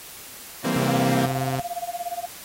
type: chord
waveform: sawtooth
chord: C dominant seventh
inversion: first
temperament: equal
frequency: 164.81 / 196 / 233.1 / 261.6 Hz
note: E3 / G3 / Bb3 / C4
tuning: 0 / 0 / 0 / 0 cents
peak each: -25 / -26 / -23 / -23 dBFS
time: 0.64-1.26 s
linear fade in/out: 10 ms
type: tone with pitch glide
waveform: sawtooth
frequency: 133.4 to 130.65 Hz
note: C3 to C3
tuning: +34 to -2 cents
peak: -21 dBFS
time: 0.76-1.6 s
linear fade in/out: 2 ms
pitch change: -36 cents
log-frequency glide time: 0.88-0.96 s
type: tone with tremolo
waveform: sine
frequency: 699 Hz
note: F5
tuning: 1 cent sharp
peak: -24 dBFS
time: 0.88-2.26 s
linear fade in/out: 10 ms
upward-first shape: sine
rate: 17 Hz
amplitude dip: 100%
effects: white hiss -41 dBFS RMS until 2.44 s + AAC 48 kbps